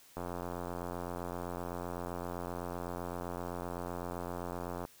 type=click train; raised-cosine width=1 ms; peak=-25 dBFS; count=412; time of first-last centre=0.17-4.851 s; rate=87.8 Hz; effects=white hiss -60 dBFS RMS until 5 s